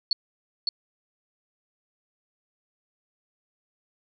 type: tone with echo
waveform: sine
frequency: 4413 Hz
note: C#8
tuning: 9 cents flat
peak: -19 dBFS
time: 0.11-0.13 s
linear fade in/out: 2 ms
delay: 560 ms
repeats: 1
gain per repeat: -3 dB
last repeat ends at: 0.69 s
effects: none